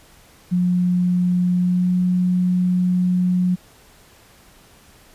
sine tone with pitch glide, 179 to 180.77 Hz, F3 to F#3, +43 to -40 cents, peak -15 dBFS, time 0.51-3.56 s, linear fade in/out 20 ms, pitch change +17 cents, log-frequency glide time 1.57-1.93 s, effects pink hiss -50 dBFS RMS until 5.14 s + resampled to 32000 Hz

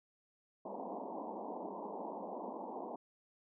white band-pass noise, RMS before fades -44 dBFS, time 0.65-2.96 s, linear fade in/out 5 ms, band 190 to 1000 Hz, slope 96 dB/octave, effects none

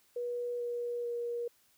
sine tone with pitch steps, 484.1 / 479.6 / 475.2 Hz, B4 / A#4 / A#4, -35 / +49 / +33 cents, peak -33 dBFS, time 0.16-1.48 s, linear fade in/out 5 ms, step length 440 ms, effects white hiss -68 dBFS RMS until 1.77 s

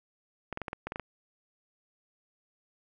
clicks, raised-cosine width 0.5 ms, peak -20 dBFS, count 9, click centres 0.527 / 0.574 / 0.617 / 0.682 / 0.731 / 0.87 / 0.921 / 0.959 / 0.997 s, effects none

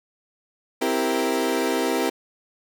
30% pulse chord, C dominant seventh, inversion none, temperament equal, 261.6 / 329.6 / 392 / 466.2 Hz, C4 / E4 / G4 / Bb4, 0 / 0 / 0 / 0 cents, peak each -24 dBFS, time 0.81-2.1 s, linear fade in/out 10 ms, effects none

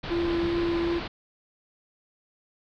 pink low-pass noise, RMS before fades -34 dBFS, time 0.03-1.08 s, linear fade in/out 10 ms, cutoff 4500 Hz, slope 48 dB/octave
triangle tone with vibrato, 340.6 Hz, F4, 43 cents flat, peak -22 dBFS, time 0.1-1 s, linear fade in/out 20 ms, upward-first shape sine, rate 2.6 Hz, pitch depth 8 cents each way
effects none

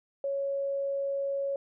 sine tone, 554.4 Hz, C#5, in tune, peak -28 dBFS, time 0.24-1.56 s, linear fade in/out 2 ms, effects none

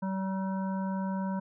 harmonic tone, 191.2 Hz, G3, 43 cents flat, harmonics 1 / 3 / 5 / 7 / 8, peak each -30 / -41 / -38 / -53 / -49 dBFS, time 0.02-1.4 s, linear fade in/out 10 ms, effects none

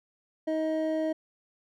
triangle tone pair together, 315.5 / 631 Hz, D#4 / D#5, +24 / +24 cents, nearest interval octave, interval 1200 cents, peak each -27 dBFS, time 0.47-1.13 s, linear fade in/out 10 ms, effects none

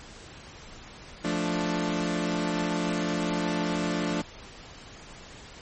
sawtooth chord, D minor, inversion first, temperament equal, 174.61 / 220 / 293.7 Hz, F3 / A3 / D4, 0 / 0 / 0 cents, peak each -26 / -28 / -26 dBFS, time 1.24-4.22 s, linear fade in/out 10 ms, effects pink hiss -46 dBFS RMS until 5.61 s + MP3 32 kbps

